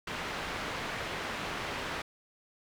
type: low-pass noise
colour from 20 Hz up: white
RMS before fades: -37 dBFS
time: 0.07-2.02 s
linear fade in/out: 5 ms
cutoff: 2200 Hz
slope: 12 dB/octave
effects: none